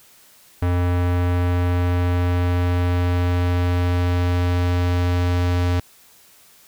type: tone with low-pass filter sweep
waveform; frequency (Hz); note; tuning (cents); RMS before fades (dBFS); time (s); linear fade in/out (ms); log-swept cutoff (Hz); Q
square; 88.6; F2; +25; -19; 0.62-5.8; 5; 2100 to 5200; 0.73
effects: white hiss -51 dBFS RMS until 6.67 s